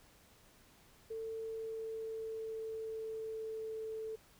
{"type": "tone with pitch glide", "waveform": "sine", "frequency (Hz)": [446.8, 440.6], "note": ["A4", "A4"], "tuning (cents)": [27, 2], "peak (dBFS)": -39, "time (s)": [1.1, 4.16], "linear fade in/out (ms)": 10, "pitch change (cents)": -25, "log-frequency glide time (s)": [1.4, 3.91], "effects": ["pink hiss -64 dBFS RMS until 4.39 s"]}